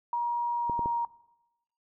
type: tone with pitch glide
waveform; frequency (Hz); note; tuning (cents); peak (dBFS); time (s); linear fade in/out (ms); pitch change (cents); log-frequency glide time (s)
sine; 951 to 941.2; A#5 to A#5; +34 to +16; -26; 0.13-1.05; 2; -18; 0.54-0.86
type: clicks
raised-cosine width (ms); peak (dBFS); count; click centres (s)
2; -22; 3; 0.697 / 0.793 / 0.859
effects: noise-tail reverb RT60 0.9 s tail -20 dB re dry